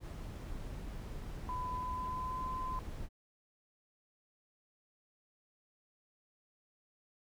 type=noise; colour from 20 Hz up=brown; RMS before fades=-43 dBFS; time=0-3.09 s; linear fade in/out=50 ms
type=tone with pitch glide; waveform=sine; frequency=1004 to 1025.7 Hz; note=B5 to C6; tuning=+28 to -35 cents; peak=-37 dBFS; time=1.49-2.79 s; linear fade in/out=0 ms; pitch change=+37 cents; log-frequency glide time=1.78-2.48 s
effects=none